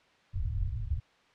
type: low-pass noise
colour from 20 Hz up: white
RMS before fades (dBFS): -32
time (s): 0.33-1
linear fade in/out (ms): 10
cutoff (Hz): 110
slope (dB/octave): 48
effects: white hiss -63 dBFS RMS until 1.34 s + low-pass 3000 Hz 12 dB/octave